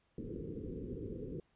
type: low-pass noise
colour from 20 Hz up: white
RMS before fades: -43 dBFS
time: 0.18-1.4 s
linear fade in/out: 2 ms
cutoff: 480 Hz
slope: 96 dB/octave
effects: pink hiss -75 dBFS RMS until 1.55 s + resampled to 8000 Hz